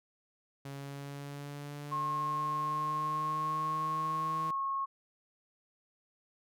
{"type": "linear sweep", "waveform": "sawtooth", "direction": "up", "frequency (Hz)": [138.59, 161.1], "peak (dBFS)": -37, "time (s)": [0.65, 4.51], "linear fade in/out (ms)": 5}
{"type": "tone with pitch glide", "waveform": "sine", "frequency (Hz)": [1076, 1090.4], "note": ["C6", "C#6"], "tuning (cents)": [48, -29], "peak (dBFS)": -31, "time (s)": [1.91, 4.86], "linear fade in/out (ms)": 20, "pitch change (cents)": 23, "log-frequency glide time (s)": [2.93, 3.53]}
{"effects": []}